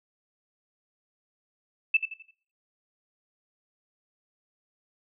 sine tone with echo, 2637 Hz, E7, in tune, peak -17 dBFS, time 1.94-1.97 s, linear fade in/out 5 ms, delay 85 ms, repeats 4, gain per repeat -9 dB, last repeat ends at 2.31 s, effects noise-tail reverb RT60 0.5 s tail -20 dB re dry

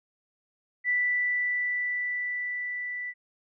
sine tone with level ramp, 1974 Hz, B6, 1 cent flat, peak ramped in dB -22 to -32 dBFS, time 0.84-3.14 s, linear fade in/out 50 ms, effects none

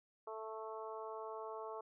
harmonic tone, 220 Hz, A3, in tune, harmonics 2 / 3 / 4 / 5 / 6, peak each -47 / -50 / -50 / -50 / -57 dBFS, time 0.27-1.81 s, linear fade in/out 5 ms, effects none

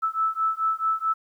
sine beating tone pair, 1310 / 1314.6 Hz, E6 / E6, -11 / -5 cents, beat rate 4.6 Hz, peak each -25 / -25 dBFS, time 0.02-1.14 s, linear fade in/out 20 ms, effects 10-bit

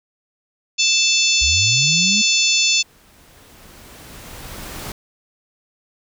harmonic tone, 880 Hz, A5, in tune, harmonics 3 / 4 / 5 / 6 / 7 / 8, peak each -19 / -20 / -21 / -22 / -22 / -23 dBFS, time 0.78-2.83 s, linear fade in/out 20 ms
pink noise with exponential growth, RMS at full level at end -30 dBFS, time 1.33-4.92 s, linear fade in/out 2 ms, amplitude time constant 780 ms
sine linear sweep, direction up, 61 to 216.3 Hz, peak -22 dBFS, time 1.41-2.22 s, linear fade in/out 10 ms
effects none

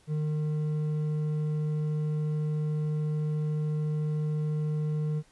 sine tone with hard clipping, 152.3 Hz, D#3, 37 cents flat, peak -28 dBFS, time 0.07-5.23 s, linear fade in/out 50 ms, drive 5 dB, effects pink hiss -62 dBFS RMS until 5.31 s + resampled to 24000 Hz

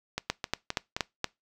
two click trains, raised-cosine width 0.2 ms, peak -13 / -9 dBFS, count 4 / 5, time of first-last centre 0.18-0.965 / 0.3-1.243 s, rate 3.82 / 4.24 Hz, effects noise-tail reverb RT60 0.2 s tail -23 dB re dry

